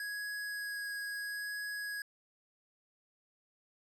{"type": "tone with vibrato", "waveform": "square", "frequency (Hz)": 1661.2, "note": "G#6", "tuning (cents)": 0, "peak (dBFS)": -38, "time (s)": [0, 2.02], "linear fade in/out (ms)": 2, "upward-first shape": "sine", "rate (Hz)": 0.76, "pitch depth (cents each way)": 9, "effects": ["resampled to 32000 Hz"]}